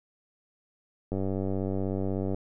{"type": "click train", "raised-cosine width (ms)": 2, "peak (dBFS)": -18, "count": 119, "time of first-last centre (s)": [1.12, 2.345], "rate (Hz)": 96.3, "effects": []}